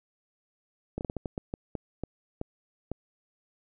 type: slowing click train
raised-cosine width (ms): 2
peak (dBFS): -19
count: 12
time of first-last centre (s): 0.98-2.916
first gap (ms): 29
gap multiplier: 1.33
effects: none